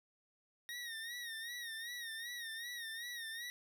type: tone with vibrato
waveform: 25% pulse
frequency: 1864.7 Hz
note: A#6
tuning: in tune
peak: -39 dBFS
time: 0.69-3.5 s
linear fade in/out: 0 ms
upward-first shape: sine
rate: 2.6 Hz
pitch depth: 80 cents each way
effects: none